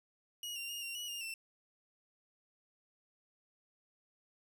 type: tone with pitch steps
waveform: sawtooth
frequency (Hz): 2894 / 2772 / 2844 / 2760 / 2923 / 2821 / 2685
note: F#7 / F7 / F7 / F7 / F#7 / F7 / E7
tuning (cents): -39 / -14 / +31 / -21 / -22 / +17 / +31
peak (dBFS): -37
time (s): 0.43-1.34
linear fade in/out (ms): 2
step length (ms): 130
effects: none